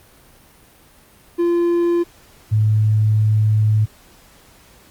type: tone pair in turn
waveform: triangle / sine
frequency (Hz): 344.4 / 107.54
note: F4 / A2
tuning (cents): -24 / -39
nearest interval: octave + minor sixth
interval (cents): 2015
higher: first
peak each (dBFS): -12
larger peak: neither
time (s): 1.38-2.04 / 2.51-3.86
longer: second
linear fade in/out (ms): 20
effects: pink hiss -49 dBFS RMS until 4.9 s + Opus 32 kbps